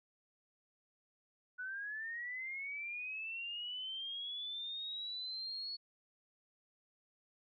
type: linear sweep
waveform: sine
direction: up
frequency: 1470 to 4401 Hz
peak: -40 dBFS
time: 1.58-5.77 s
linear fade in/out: 20 ms
effects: none